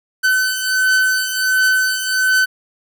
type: beating tone pair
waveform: 45% pulse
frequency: 1518 / 1519.4 Hz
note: F#6 / F#6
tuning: +44 / +46 cents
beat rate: 1.4 Hz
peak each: -19 / -15 dBFS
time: 0.23-2.46 s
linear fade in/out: 20 ms
effects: none